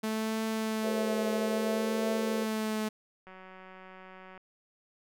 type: tone with vibrato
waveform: sawtooth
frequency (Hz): 218.2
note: A3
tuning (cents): -14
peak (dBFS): -26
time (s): 0.03-2.89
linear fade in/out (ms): 10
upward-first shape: triangle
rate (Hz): 0.6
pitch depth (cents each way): 25
type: chord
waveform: sine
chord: G diminished seventh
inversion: none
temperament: equal with one note detuned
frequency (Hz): 392 / 466.2 / 541.1 / 659.3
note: G4 / Bb4 / Db5 / Fb5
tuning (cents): 0 / 0 / -42 / 0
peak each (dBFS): -40 / -35 / -38 / -36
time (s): 0.82-2.47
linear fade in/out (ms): 50
type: click train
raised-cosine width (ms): 0.5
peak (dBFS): -35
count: 208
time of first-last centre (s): 3.27-4.377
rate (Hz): 187
effects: none